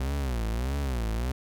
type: tone with vibrato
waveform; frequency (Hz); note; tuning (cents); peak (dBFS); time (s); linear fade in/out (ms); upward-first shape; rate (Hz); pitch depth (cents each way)
40% pulse; 62.3; B1; +16; -26; 0-1.32; 5; sine; 1.6; 230
effects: none